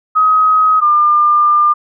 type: tone pair in turn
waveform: sine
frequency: 1264 / 1200.3 Hz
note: D#6 / D6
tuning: +27 / +37 cents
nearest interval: minor second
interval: 90 cents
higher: first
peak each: -7 dBFS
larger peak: neither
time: 0.15-0.81 / 0.81-1.74 s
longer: second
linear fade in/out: 20 ms
effects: none